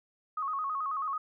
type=tone with vibrato; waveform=sine; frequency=1174.7 Hz; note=D6; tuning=in tune; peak=-30 dBFS; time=0.37-1.18 s; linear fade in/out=5 ms; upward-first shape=square; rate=9.2 Hz; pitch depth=110 cents each way; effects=none